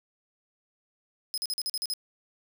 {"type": "tone bursts", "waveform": "sawtooth", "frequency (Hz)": 5070, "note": "D#8", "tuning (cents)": 32, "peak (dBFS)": -26, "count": 8, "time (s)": [1.34, 1.937], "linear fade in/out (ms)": 0, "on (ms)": 37, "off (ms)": 43, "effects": []}